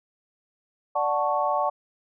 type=chord; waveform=sine; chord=D major seventh; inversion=none; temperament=equal; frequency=587.3 / 740 / 880 / 1108.7 Hz; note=D5 / F#5 / A5 / C#6; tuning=0 / 0 / 0 / 0 cents; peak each=-27 dBFS; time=0.95-1.7 s; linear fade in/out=10 ms; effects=none